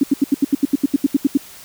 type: tone bursts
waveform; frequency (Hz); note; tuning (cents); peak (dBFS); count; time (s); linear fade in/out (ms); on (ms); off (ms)
sine; 278.8; C#4; +10; -9; 14; 0.01-1.374; 5; 25; 78
effects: white hiss -40 dBFS RMS until 1.64 s